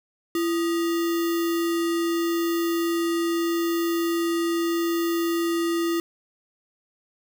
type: tone with sample-and-hold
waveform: sine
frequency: 337.1 Hz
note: E4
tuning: 39 cents sharp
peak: -21 dBFS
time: 0.35-6 s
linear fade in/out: 2 ms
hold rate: 1575 Hz
effects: none